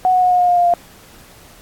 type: tone with pitch steps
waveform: sine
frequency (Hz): 740 / 733.6 / 727.3 / 721 / 714.8 / 708.6 / 702.5 / 696.5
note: F#5 / F#5 / F#5 / F#5 / F5 / F5 / F5 / F5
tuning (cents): 0 / -15 / -30 / -45 / +40 / +25 / +10 / -5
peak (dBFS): -10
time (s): 0.05-0.738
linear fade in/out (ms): 0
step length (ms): 86
effects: pink hiss -44 dBFS RMS until 1.61 s + AAC 64 kbps